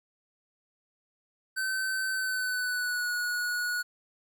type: tone with pitch glide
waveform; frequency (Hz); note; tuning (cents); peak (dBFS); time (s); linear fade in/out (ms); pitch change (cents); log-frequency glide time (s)
square; 1535 to 1458.9; G6 to F#6; -37 to -25; -29; 1.56-3.83; 20; -88; 2.11-3.12
effects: 11-bit